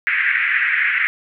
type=band-pass noise; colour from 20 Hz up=pink; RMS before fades=-18 dBFS; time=0.07-1.07 s; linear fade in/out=0 ms; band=1600 to 2300 Hz; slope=48 dB/octave; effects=none